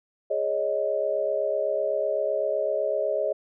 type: chord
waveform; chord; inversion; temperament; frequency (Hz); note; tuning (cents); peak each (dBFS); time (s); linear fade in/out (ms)
sine; Ab suspended fourth; none; equal; 415.3 / 554.4 / 622.3; Ab4 / Db5 / Eb5; 0 / 0 / 0; -30 / -27 / -26; 0.3-3.33; 10
effects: none